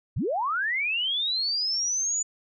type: linear sweep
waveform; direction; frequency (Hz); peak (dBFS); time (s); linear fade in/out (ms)
sine; up; 65.41 to 7010; -24; 0.16-2.23; 10
effects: none